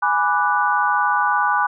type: chord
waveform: sine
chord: G# half-diminished seventh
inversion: none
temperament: equal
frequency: 830.6 / 987.8 / 1174.7 / 1480 Hz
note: G#5 / B5 / D6 / F#6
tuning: 0 / 0 / 0 / 0 cents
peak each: -21 dBFS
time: 0.02-1.67 s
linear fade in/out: 10 ms
effects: none